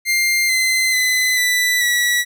sawtooth tone with pitch steps, 2100 / 2059 / 2019 / 1979.8 / 1941.3 Hz, C7 / C7 / B6 / B6 / B6, +6 / -28 / +38 / +4 / -30 cents, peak -11 dBFS, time 0.05-2.25 s, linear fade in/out 50 ms, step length 440 ms, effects none

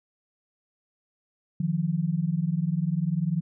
sine tone pair together, 155.56 / 175.77 Hz, D#3 / F3, 0 / +11 cents, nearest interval major second, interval 211 cents, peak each -26 dBFS, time 1.6-3.41 s, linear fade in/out 5 ms, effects none

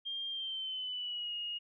sine tone with pitch glide, 3200 to 2867 Hz, G7 to F7, +35 to +45 cents, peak -36 dBFS, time 0.05-1.59 s, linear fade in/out 20 ms, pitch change -190 cents, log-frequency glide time 0.29-1.34 s, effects none

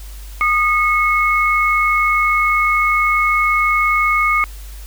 sine tone pair together, 1227.4 / 2187 Hz, D#6 / C#7, -24 / -24 cents, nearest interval minor seventh, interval 1000 cents, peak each -15 dBFS, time 0.41-4.44 s, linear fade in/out 0 ms, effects added 50 Hz sine -30 dBFS peak until 4.86 s + white hiss -42 dBFS RMS until 4.86 s

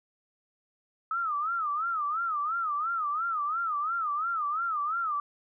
sine tone with vibrato, 1267 Hz, D#6, 31 cents sharp, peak -27 dBFS, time 1.11-5.2 s, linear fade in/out 2 ms, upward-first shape sine, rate 2.9 Hz, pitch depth 160 cents each way, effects none

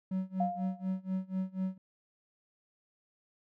triangle tone with tremolo, 188.1 Hz, F#3, 29 cents sharp, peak -27 dBFS, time 0.11-1.78 s, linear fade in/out 5 ms, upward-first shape sine, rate 4.1 Hz, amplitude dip 95%
sine tone with exponential decay, 703 Hz, F5, 11 cents sharp, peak -27 dBFS, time 0.4-1 s, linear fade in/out 5 ms, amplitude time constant 130 ms
effects none

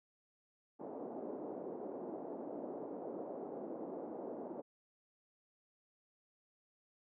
pink band-pass noise, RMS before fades -45 dBFS, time 0.79-4.62 s, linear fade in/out 20 ms, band 260 to 690 Hz, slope 24 dB/octave, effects none

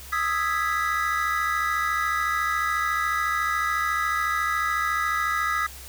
triangle chord, E major seventh, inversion third, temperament equal, 1244.5 / 1318.5 / 1661.2 / 1975.5 Hz, D#6 / E6 / G#6 / B6, 0 / 0 / 0 / 0 cents, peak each -24 / -28 / -28 / -27 dBFS, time 0.12-5.67 s, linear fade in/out 10 ms, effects added 66 Hz sine -43 dBFS peak until 5.88 s + white hiss -43 dBFS RMS until 5.88 s

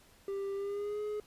triangle tone with pitch glide, 394.8 to 420.7 Hz, G4 to G#4, +12 to +22 cents, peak -32 dBFS, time 0.28-1.2 s, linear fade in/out 2 ms, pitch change +110 cents, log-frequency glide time 0.55-1.01 s, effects pink hiss -62 dBFS RMS until 1.26 s + resampled to 32000 Hz

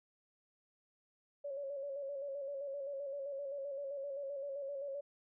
sine tone with vibrato, 558 Hz, C#5, 11 cents sharp, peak -39 dBFS, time 1.44-5.01 s, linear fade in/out 10 ms, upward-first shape square, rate 7.7 Hz, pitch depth 43 cents each way, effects none

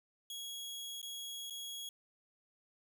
sawtooth tone with dropouts, 3322 Hz, G#7, in tune, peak -39 dBFS, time 0.3-1.89 s, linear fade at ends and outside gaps 2 ms, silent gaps 1.016-1.028 / 1.499-1.506 s, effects none

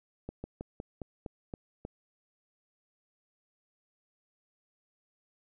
slowing click train, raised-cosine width 2 ms, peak -25 dBFS, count 8, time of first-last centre 0.29-1.851 s, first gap 150 ms, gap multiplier 1.13, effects none

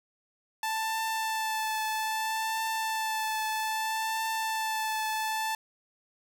sawtooth tone with vibrato, 880 Hz, A5, in tune, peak -25 dBFS, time 0.63-5.55 s, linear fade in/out 2 ms, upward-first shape triangle, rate 0.62 Hz, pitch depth 20 cents each way, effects none

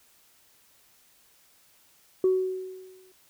sine tone with exponential decay, 373.7 Hz, F#4, 17 cents sharp, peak -16 dBFS, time 2.24-3.12 s, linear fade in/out 2 ms, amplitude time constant 190 ms, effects tanh soft clip ceiling -15 dBFS + white hiss -61 dBFS RMS until 3.29 s

